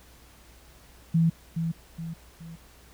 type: tone with echo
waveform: sine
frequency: 164.9 Hz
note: E3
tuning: 1 cent sharp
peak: -18 dBFS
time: 1.14-1.3 s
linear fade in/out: 10 ms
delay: 420 ms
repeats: 3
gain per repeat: -7 dB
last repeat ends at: 2.56 s
effects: added 60 Hz sine -54 dBFS peak until 2.93 s + pink hiss -55 dBFS RMS until 2.93 s